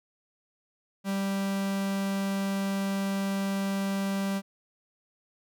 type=tone; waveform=45% pulse; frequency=196 Hz; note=G3; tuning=in tune; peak=-27 dBFS; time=1.04-4.42 s; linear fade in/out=50 ms; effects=none